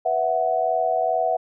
sine chord, B suspended fourth, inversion none, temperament just, 493.9 / 658.5 / 740.8 Hz, B4 / E5 / F#5, 0 / -2 / +2 cents, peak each -28 / -22 / -22 dBFS, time 0.05-1.37 s, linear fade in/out 10 ms, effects none

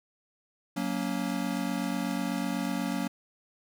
square chord, F# major, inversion none, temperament equal with one note detuned, 185 / 233.1 / 281.2 Hz, F#3 / A#3 / C#4, 0 / 0 / +25 cents, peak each -34 dBFS, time 0.76-3.08 s, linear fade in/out 10 ms, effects none

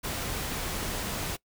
pink noise, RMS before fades -33 dBFS, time 0.03-1.37 s, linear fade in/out 20 ms, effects noise-tail reverb RT60 0.1 s tail -22 dB re dry

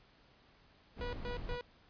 brown noise, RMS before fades -42 dBFS, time 0.95-1.59 s, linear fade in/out 50 ms
sawtooth tone bursts, 487.1 Hz, B4, 24 cents flat, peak -36 dBFS, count 3, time 1.01-1.61 s, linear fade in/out 0 ms, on 120 ms, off 120 ms
effects pink hiss -65 dBFS RMS until 1.89 s + resampled to 11025 Hz

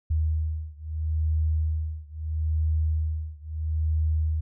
sine beating tone pair, 78.1 / 78.86 Hz, D#2 / D#2, +7 / +24 cents, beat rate 0.76 Hz, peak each -26 / -27 dBFS, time 0.1-4.41 s, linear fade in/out 10 ms, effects none

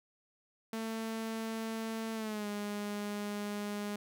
sawtooth tone with pitch glide, 223.6 to 206.2 Hz, A3 to G#3, +28 to -12 cents, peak -32 dBFS, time 0.73-3.96 s, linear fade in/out 2 ms, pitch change -140 cents, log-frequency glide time 2.14-2.47 s, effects none

